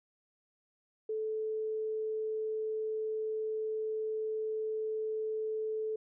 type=tone; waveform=sine; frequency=435.8 Hz; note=A4; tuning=17 cents flat; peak=-32 dBFS; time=1.09-5.96 s; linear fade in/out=5 ms; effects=none